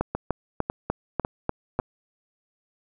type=two click trains; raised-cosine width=1 ms; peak=-9 / -12 dBFS; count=7 / 4; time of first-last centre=0.01-1.79 / 0.15-1.798 s; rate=3.37 / 1.82 Hz; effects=none